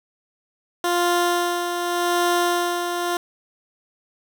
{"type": "tone with tremolo", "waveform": "15% pulse", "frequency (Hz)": 350, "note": "F4", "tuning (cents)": 4, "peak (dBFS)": -11, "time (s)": [0.84, 3.17], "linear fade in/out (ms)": 2, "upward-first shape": "sine", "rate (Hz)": 0.85, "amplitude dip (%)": 50, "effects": []}